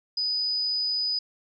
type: tone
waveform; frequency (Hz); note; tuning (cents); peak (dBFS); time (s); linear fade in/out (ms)
sine; 4978; D#8; 0; -24; 0.17-1.19; 5
effects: none